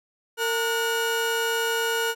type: tone pair together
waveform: 30% pulse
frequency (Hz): 457 / 1450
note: A#4 / F#6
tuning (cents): -34 / -35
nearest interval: octave + minor sixth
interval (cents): 1999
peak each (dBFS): -23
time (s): 0.37-2.15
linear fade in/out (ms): 50
effects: none